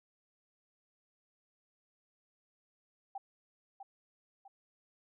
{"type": "tone with echo", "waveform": "sine", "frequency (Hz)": 784, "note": "G5", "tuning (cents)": 0, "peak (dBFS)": -38, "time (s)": [3.15, 3.18], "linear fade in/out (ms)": 5, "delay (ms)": 650, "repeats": 2, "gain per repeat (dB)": -7, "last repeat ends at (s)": 4.48, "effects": []}